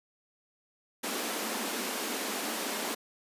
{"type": "high-pass noise", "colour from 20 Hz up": "pink", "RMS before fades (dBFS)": -34, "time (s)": [1.03, 2.95], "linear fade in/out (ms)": 10, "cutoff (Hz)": 200, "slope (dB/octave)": 96, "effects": ["resampled to 32000 Hz"]}